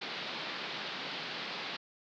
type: band-pass noise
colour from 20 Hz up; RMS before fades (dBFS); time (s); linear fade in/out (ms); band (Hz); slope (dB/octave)
white; -40; 0.01-1.77; 10; 140 to 4500; 48
effects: none